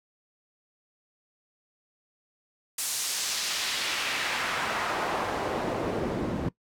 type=noise with band-pass filter sweep; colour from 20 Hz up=pink; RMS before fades=-30 dBFS; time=2.78-6.49 s; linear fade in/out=5 ms; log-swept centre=9100 to 220 Hz; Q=0.93; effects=noise-tail reverb RT60 0.1 s tail -20 dB re dry